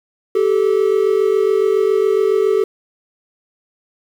triangle tone pair together, 387.9 / 435.1 Hz, G4 / A4, -18 / -19 cents, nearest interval major second, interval 199 cents, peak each -13 dBFS, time 0.35-2.64 s, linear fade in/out 5 ms, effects 7-bit

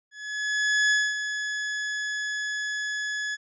40% pulse tone with ADSR envelope, 1700 Hz, G#6, 40 cents sharp, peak -18 dBFS, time 0.11-3.37 s, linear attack 800 ms, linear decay 230 ms, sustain -9 dB, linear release 34 ms, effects resampled to 16000 Hz

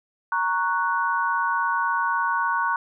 sine chord, F# major, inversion first, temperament equal, 932.3 / 1108.7 / 1480 Hz, A#5 / C#6 / F#6, 0 / 0 / 0 cents, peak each -25 dBFS, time 0.32-2.76 s, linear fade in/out 2 ms, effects none

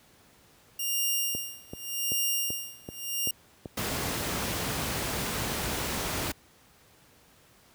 5% pulse tone with tremolo, 2820 Hz, F7, 16 cents sharp, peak -16 dBFS, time 0.79-3.31 s, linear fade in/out 5 ms, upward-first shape sine, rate 0.86 Hz, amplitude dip 95%
click train, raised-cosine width 2 ms, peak -23 dBFS, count 7, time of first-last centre 1.35-3.658 s, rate 2.6 Hz
pink noise, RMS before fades -31 dBFS, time 3.77-6.32 s, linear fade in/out 5 ms
effects pink hiss -59 dBFS RMS until 7.74 s + high-pass 60 Hz 12 dB/octave

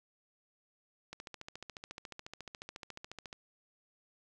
click train, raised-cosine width 0.2 ms, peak -27 dBFS, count 32, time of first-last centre 1.13-3.329 s, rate 14.1 Hz, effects none

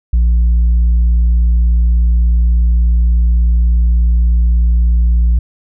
sine tone with tanh clipping, 58.27 Hz, A#1, in tune, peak -8 dBFS, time 0.13-5.39 s, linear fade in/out 5 ms, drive 2 dB, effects none

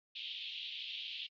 white band-pass noise, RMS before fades -44 dBFS, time 0.15-1.27 s, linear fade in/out 10 ms, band 2800 to 3600 Hz, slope 48 dB/octave, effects AAC 32 kbps

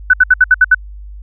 sine tone bursts, 1500 Hz, F#6, 23 cents sharp, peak -3 dBFS, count 7, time 0.1-0.747 s, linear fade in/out 5 ms, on 35 ms, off 67 ms, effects added 50 Hz sine -28 dBFS peak until 1.22 s

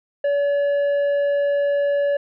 sine tone with tanh clipping, 570 Hz, C#5, 48 cents sharp, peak -18 dBFS, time 0.24-2.17 s, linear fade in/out 5 ms, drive 6 dB, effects none

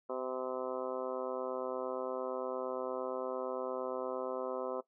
harmonic tone, 128.7 Hz, C3, 28 cents flat, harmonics 2 / 3 / 4 / 5 / 6 / 7 / 8 / 9 / 10, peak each -47 / -41 / -39 / -43 / -49 / -51 / -46 / -51 / -49 dBFS, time 0.09-4.81 s, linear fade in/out 10 ms, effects noise-tail reverb RT60 0.1 s tail -17 dB re dry

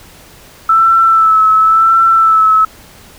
sine tone with vibrato, 1318.5 Hz, E6, in tune, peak -5 dBFS, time 0.69-2.65 s, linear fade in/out 5 ms, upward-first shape sine, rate 0.94 Hz, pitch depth 32 cents each way, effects pink hiss -39 dBFS RMS until 3.18 s

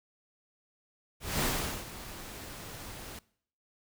pink noise with ADSR envelope, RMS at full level -29 dBFS, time 1.2-3.19 s, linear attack 220 ms, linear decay 420 ms, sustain -15 dB, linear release 3 ms, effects noise-tail reverb RT60 0.6 s tail -22 dB re dry

